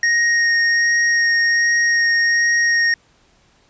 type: tone with vibrato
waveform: square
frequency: 1864.7 Hz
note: A#6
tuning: in tune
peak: -14 dBFS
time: 0.03-2.94 s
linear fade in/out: 2 ms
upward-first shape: sine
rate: 1.3 Hz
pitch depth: 8 cents each way
effects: pink hiss -56 dBFS RMS until 3.69 s + resampled to 16000 Hz